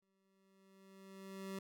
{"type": "tone with exponential growth", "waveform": "25% pulse", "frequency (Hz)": 193, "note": "G3", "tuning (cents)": -27, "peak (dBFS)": -38, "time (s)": [0.02, 1.59], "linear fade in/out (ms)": 5, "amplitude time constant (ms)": 340, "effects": []}